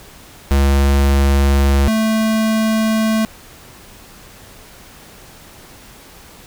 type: tone pair in turn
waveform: square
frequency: 69.3 / 220 Hz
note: C#2 / A3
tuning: 0 / 0 cents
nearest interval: octave + minor sixth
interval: 2000 cents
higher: second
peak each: -11 / -14 dBFS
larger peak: first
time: 0.51-1.88 / 1.88-3.25 s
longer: neither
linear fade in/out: 0 ms
effects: pink hiss -41 dBFS RMS until 6.46 s